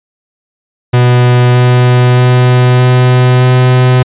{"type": "tone with pitch steps", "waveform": "45% pulse", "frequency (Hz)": [123.47, 124.26, 125.05, 125.85, 126.65], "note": ["B2", "B2", "B2", "B2", "B2"], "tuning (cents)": [0, 11, 22, 33, 44], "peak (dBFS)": -4, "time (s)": [0.93, 4.03], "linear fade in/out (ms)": 10, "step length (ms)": 620, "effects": ["resampled to 8000 Hz"]}